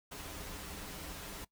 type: noise with comb filter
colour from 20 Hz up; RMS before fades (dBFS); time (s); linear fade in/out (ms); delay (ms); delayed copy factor
pink; -45; 0.11-1.45; 10; 8.4; -0.65
effects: noise-tail reverb RT60 0.1 s tail -20 dB re dry